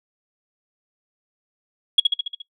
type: tone with echo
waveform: sine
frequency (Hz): 3322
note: G#7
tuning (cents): 0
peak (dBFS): -7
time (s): 1.98-2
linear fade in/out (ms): 5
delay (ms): 70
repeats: 6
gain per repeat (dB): -4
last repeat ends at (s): 2.42
effects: noise-tail reverb RT60 0.1 s tail -20 dB re dry + tanh soft clip ceiling -6 dBFS